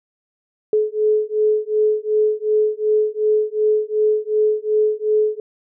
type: beating tone pair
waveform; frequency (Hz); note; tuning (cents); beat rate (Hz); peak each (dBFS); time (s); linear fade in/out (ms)
sine; 426.5 / 429.2; G#4 / A4; +46 / -43; 2.7; -18; 0.73-5.4; 2
effects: none